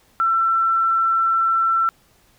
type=tone; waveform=sine; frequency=1343 Hz; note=E6; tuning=32 cents sharp; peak=-15 dBFS; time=0.2-1.89 s; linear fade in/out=0 ms; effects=pink hiss -57 dBFS RMS until 2.38 s